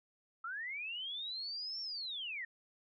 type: linear two-way sweep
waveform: sine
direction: up then down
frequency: 1290 to 5500 to 1796 Hz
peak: -39 dBFS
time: 0.44-2.45 s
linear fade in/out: 5 ms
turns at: 1.81 s
effects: none

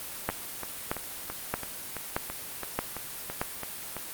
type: two click trains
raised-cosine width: 0.5 ms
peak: -19 / -11 dBFS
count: 12 / 6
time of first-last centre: 0.3-3.967 / 0.29-3.415 s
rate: 3 / 1.6 Hz
effects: white hiss -39 dBFS RMS until 4.13 s + Opus 32 kbps

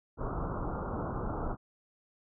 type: low-pass noise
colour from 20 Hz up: pink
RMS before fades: -35 dBFS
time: 0.17-1.57 s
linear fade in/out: 50 ms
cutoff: 1400 Hz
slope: 96 dB/octave
effects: none

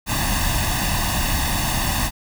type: noise with comb filter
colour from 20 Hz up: pink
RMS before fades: -21 dBFS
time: 0.06-2.11 s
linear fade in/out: 50 ms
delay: 1.1 ms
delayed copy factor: +0.8
effects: none

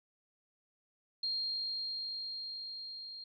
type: tone with level ramp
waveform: sine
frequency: 4217 Hz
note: C8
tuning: 13 cents sharp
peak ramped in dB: -32 to -44 dBFS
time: 1.23-3.24 s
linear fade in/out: 5 ms
effects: none

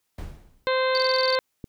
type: noise with exponential decay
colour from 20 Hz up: brown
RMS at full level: -30 dBFS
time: 0.18-0.69 s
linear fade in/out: 5 ms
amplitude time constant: 110 ms
type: harmonic tone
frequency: 519 Hz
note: C5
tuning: 14 cents flat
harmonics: 1 / 2 / 3 / 4 / 5 / 6 / 7 / 8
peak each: -22 / -27 / -30 / -32 / -39 / -41 / -35 / -36 dBFS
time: 0.67-1.39 s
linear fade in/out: 0 ms
type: tone bursts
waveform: sine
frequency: 4539 Hz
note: C#8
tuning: 40 cents sharp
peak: -23 dBFS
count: 9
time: 0.95-1.351 s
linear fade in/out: 0 ms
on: 25 ms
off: 22 ms
type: click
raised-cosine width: 3 ms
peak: -22 dBFS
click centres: 1.642 s
effects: white hiss -75 dBFS RMS until 1.68 s

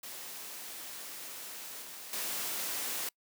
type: noise with level steps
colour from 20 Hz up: white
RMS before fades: -44 / -46 / -36 dBFS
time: 0.03-3.09 s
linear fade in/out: 5 ms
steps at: 1.82 / 2.13 s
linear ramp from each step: 2 ms
effects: noise-tail reverb RT60 0.1 s tail -25 dB re dry + high-pass 200 Hz 12 dB/octave

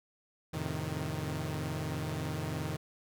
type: chord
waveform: sawtooth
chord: F dominant seventh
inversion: none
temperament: equal with one note detuned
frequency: 87.31 / 110 / 132.56 / 155.56 Hz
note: F2 / A2 / C3 / Eb3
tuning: 0 / 0 / +23 / 0 cents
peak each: -37 / -38 / -36 / -33 dBFS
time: 0.53-2.77 s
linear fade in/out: 10 ms
effects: none

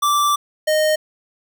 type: tone pair in turn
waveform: square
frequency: 1169 / 617.7 Hz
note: D6 / D#5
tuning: -8 / -13 cents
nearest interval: major seventh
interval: 1105 cents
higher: first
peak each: -15 dBFS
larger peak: neither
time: 0.02-0.36 / 0.67-0.96 s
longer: first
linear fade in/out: 10 ms
effects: none

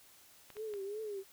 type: clicks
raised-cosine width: 0.3 ms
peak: -35 dBFS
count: 3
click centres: 0.503 / 0.568 / 0.738 s
type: tone with vibrato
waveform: sine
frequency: 412.9 Hz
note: G#4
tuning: 10 cents flat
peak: -38 dBFS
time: 0.55-1.24 s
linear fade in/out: 50 ms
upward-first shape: triangle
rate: 2.7 Hz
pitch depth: 130 cents each way
effects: white hiss -61 dBFS RMS until 1.32 s

